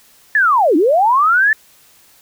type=linear two-way sweep; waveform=sine; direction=down then up; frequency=1786 to 280.5 to 1786 Hz; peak=-9 dBFS; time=0.35-1.53 s; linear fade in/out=2 ms; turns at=0.76 s; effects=white hiss -49 dBFS RMS until 2.21 s